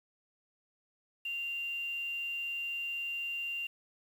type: tone with quantisation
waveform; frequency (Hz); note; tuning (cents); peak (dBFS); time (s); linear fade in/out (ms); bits
sine; 2778; F7; -10; -34; 1.25-3.67; 5; 9
effects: none